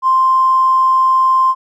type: tone with tanh clipping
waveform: triangle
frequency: 1046.5 Hz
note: C6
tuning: in tune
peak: -8 dBFS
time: 0.02-1.55 s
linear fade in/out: 50 ms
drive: 2 dB
effects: none